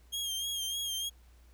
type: tone with vibrato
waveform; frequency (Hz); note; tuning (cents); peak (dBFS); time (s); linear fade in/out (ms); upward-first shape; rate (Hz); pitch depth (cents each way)
sawtooth; 3230; G#7; -49; -30; 0.12-1.1; 20; sine; 3.3; 44
effects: added 60 Hz sine -56 dBFS peak until 1.53 s + pink hiss -67 dBFS RMS until 1.53 s